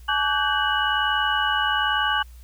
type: tone cluster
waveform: sine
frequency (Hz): 853 / 1147 / 1507 / 1588 / 2935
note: G#5 / D6 / F#6 / G6 / F#7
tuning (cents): +46 / -41 / +31 / +22 / -15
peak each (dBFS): -26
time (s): 0.08-2.23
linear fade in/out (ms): 10
effects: added 60 Hz sine -41 dBFS peak until 2.43 s + white hiss -57 dBFS RMS until 2.43 s